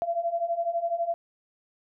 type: beating tone pair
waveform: sine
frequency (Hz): 672 / 684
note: E5 / F5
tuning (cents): +33 / -36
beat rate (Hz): 12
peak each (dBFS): -30 / -27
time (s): 0.02-1.14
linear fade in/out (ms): 0
effects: none